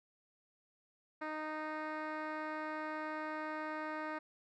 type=tone with low-pass filter; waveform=10% pulse; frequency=309.2 Hz; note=D#4; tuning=11 cents flat; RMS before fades=-41 dBFS; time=1.21-4.19 s; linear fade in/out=10 ms; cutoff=2000 Hz; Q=0.98; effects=none